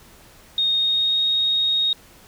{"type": "tone with pitch glide", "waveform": "sine", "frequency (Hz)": [3708, 3738], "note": ["A#7", "A#7"], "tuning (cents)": [-10, 4], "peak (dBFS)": -17, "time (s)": [0.58, 1.93], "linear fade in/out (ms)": 2, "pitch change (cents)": 14, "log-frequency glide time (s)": [0.7, 1.24], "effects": ["pink hiss -49 dBFS RMS until 2.27 s"]}